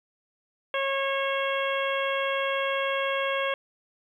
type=harmonic tone; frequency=546 Hz; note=C#5; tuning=26 cents flat; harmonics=1 / 2 / 3 / 4 / 5 / 6; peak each=-28 / -31 / -33 / -34 / -35 / -36 dBFS; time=0.74-3.54 s; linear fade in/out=2 ms; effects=10-bit